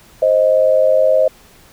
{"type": "tone pair together", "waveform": "sine", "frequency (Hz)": [525.6, 625], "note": ["C5", "D#5"], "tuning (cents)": [8, 8], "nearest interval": "minor third", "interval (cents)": 300, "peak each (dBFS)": -12, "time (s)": [0.22, 1.28], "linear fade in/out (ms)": 5, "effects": ["pink hiss -46 dBFS RMS until 1.72 s"]}